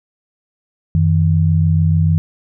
sine tone pair together, 91.86 / 158.7 Hz, F#2 / D#3, -12 / +35 cents, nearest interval major sixth, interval 947 cents, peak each -13 dBFS, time 0.95-2.18 s, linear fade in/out 0 ms, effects none

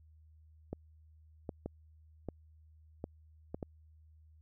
clicks, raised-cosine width 2 ms, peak -25 dBFS, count 7, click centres 0.73 / 1.492 / 1.66 / 2.287 / 3.041 / 3.545 / 3.628 s, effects added 78 Hz sine -58 dBFS peak until 4.41 s

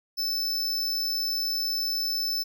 square tone, 5274 Hz, E8, in tune, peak -26 dBFS, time 0.17-2.44 s, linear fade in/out 20 ms, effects none

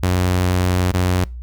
sawtooth tone with dropouts, 90.8 Hz, F#2, 32 cents flat, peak -11 dBFS, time 0.03-1.24 s, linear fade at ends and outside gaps 0 ms, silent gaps 0.915-0.94 s, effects noise-tail reverb RT60 0.3 s tail -25 dB re dry + added 60 Hz sine -28 dBFS peak until 1.42 s

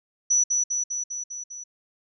sine tone with echo, 5920 Hz, F#8, in tune, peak -17 dBFS, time 0.3-0.44 s, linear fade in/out 10 ms, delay 200 ms, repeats 6, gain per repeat -3 dB, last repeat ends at 1.64 s, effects none

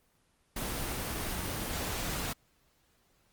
pink noise, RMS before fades -35 dBFS, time 0.56-2.33 s, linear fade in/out 5 ms, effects pink hiss -70 dBFS RMS until 3.32 s + Opus 24 kbps

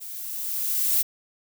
violet noise with level ramp, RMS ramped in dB -38 to -20 dBFS, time 0-1.03 s, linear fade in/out 20 ms, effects none

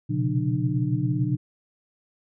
sine tone cluster, 122.2 / 129.3 / 139.9 / 178 / 301.1 Hz, B2 / C3 / C#3 / F3 / D4, -18 / -20 / +16 / +33 / +43 cents, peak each -26 / -31 / -26 / -30 / -29 dBFS, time 0.09-1.37 s, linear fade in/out 20 ms, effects none

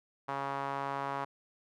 sawtooth tone with band-pass filter, 138.5 Hz, C#3, 1 cent flat, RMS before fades -36 dBFS, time 0.28-1.25 s, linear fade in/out 10 ms, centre 1000 Hz, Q 2.4, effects none

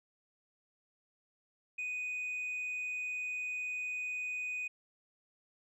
sine tone, 2489 Hz, D#7, in tune, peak -33 dBFS, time 1.78-4.68 s, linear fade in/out 10 ms, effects tanh soft clip ceiling -34 dBFS

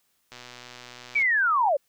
click train, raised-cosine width 0.2 ms, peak -25 dBFS, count 112, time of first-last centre 0.32-1.222 s, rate 123 Hz
sine linear sweep, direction down, 2349 to 520 Hz, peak -19 dBFS, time 1.15-1.77 s, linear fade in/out 10 ms
sine tone with exponential growth, 946 Hz, A#5, 25 cents sharp, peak -25 dBFS, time 1.23-1.69 s, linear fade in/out 5 ms, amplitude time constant 100 ms
effects white hiss -70 dBFS RMS until 1.88 s

